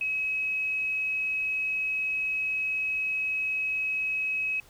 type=tone; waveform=sine; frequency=2556 Hz; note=D#7; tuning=46 cents sharp; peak=-26 dBFS; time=0.01-4.6 s; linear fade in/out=2 ms; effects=pink hiss -56 dBFS RMS until 4.69 s